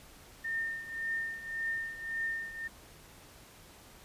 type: tone with tremolo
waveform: sine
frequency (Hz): 1816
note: A#6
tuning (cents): -46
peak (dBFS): -30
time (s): 0.44-2.68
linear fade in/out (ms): 10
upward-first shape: triangle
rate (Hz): 1.8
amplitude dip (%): 80
effects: pink hiss -55 dBFS RMS until 4.04 s + resampled to 32000 Hz